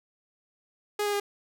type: tone with pitch steps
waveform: sawtooth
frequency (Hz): 415.3 / 410.8 / 406.3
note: G#4 / G#4 / G#4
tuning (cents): 0 / -19 / -38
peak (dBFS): -22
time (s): 0.99-1.2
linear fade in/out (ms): 5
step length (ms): 70
effects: none